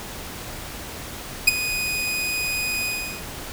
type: tone with ADSR envelope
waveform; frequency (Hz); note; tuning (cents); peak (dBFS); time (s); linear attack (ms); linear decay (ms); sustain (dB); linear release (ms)
sawtooth; 2489; D#7; 0; -5; 1.47-3.25; 10; 19; -15; 390
effects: pink hiss -35 dBFS RMS until 3.52 s